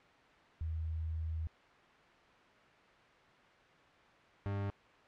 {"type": "tone pair in turn", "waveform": ["sine", "40% pulse"], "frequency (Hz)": [80.2, 100.22], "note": ["E2", "G2"], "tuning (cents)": [-47, 39], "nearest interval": "major third", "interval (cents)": 386, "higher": "second", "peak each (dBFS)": [-35, -34], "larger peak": "second", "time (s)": [[0.61, 1.47], [4.46, 4.7]], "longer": "first", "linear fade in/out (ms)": 0, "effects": ["white hiss -61 dBFS RMS until 5.07 s", "low-pass 2000 Hz 12 dB/octave"]}